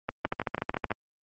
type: two click trains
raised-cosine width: 0.5 ms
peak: -12 / -14 dBFS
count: 10 / 6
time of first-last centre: 0.25-0.917 / 0.09-0.907 s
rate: 13.5 / 6.12 Hz
effects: high-pass 80 Hz 12 dB/octave + Opus 24 kbps